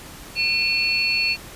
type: tone cluster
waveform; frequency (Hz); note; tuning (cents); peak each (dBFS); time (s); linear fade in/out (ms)
sine; 2428 / 2697 / 4409; D#7 / E7 / C#8; -43 / +39 / -10; -25 / -22 / -22; 0.35-1.37; 50
effects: pink hiss -40 dBFS RMS until 1.55 s + resampled to 32000 Hz